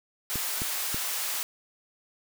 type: high-pass noise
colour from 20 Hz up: white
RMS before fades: -31 dBFS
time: 0.3-1.43 s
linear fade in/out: 0 ms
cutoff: 610 Hz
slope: 12 dB/octave
type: clicks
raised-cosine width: 3 ms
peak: -21 dBFS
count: 3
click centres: 0.357 / 0.619 / 0.945 s
effects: none